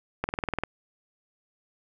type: click train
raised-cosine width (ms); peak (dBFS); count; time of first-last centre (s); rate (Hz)
0.5; -12; 9; 0.24-0.636; 20.2
effects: none